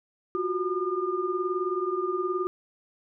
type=tone cluster; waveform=sine; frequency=355.2 / 374.1 / 1209 Hz; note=F4 / F#4 / D6; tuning=+29 / +19 / +50 cents; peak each=-30 / -29 / -31 dBFS; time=0.35-2.47 s; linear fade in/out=0 ms; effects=none